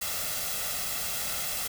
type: noise with comb filter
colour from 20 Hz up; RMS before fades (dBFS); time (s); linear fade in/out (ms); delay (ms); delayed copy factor
white; -32; 0.01-1.68; 10; 1.5; +0.6
effects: none